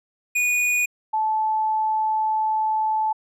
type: tone pair in turn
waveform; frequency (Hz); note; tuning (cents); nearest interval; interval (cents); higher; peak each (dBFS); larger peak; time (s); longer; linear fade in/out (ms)
square / sine; 2461 / 870.1; D#7 / A5; -20 / -20; octave + tritone; 1800; first; -19; neither; 0.35-0.86 / 1.13-3.13; second; 10
effects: low-pass 12000 Hz 12 dB/octave